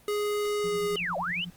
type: tone with pitch glide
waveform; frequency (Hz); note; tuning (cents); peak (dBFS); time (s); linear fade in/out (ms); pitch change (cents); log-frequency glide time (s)
square; 415.3 to 412.2; G#4 to G#4; 0 to -13; -27; 0.08-0.96; 2; -13; 0.63-0.83
type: tone with tremolo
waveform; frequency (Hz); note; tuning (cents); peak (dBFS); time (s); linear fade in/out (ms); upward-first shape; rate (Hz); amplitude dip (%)
sine; 175.6; F3; +10; -35; 0.64-1.5; 0; sine; 11; 80
type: linear two-way sweep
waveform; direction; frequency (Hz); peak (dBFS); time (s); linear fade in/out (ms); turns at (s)
sine; down then up; 3136 to 526 to 3136; -28; 0.96-1.45; 10; 1.17
effects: pink hiss -57 dBFS RMS until 1.56 s + Opus 32 kbps